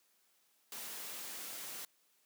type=noise; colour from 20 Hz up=white; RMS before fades=-45 dBFS; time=0.72-1.85 s; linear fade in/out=2 ms; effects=white hiss -73 dBFS RMS until 2.25 s + high-pass 200 Hz 12 dB/octave